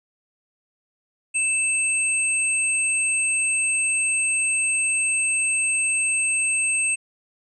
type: tone pair together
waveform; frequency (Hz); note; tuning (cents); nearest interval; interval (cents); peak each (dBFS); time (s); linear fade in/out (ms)
sine; 2637 / 8382; E7 / C9; 0 / +2; octave + minor sixth; 2002; -22; 1.34-6.96; 20
effects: none